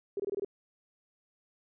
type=tone bursts; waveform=sine; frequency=399.2 Hz; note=G4; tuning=32 cents sharp; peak=-30 dBFS; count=6; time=0.17-0.447 s; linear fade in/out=2 ms; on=27 ms; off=23 ms; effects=none